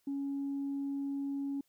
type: tone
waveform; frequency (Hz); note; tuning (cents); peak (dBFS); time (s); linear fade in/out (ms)
sine; 278.4; C#4; +8; -32; 0.07-1.61; 5
effects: tanh soft clip ceiling -30 dBFS + white hiss -75 dBFS RMS until 1.68 s